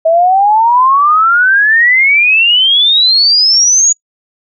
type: exponential sweep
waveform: sine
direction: up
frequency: 638 to 6840 Hz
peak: -5 dBFS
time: 0.05-3.93 s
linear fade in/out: 10 ms
effects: noise-tail reverb RT60 0.1 s tail -24 dB re dry